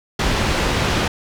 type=low-pass noise; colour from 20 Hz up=pink; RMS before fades=-19 dBFS; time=0.19-1.08 s; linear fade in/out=5 ms; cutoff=4700 Hz; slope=12 dB/octave; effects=none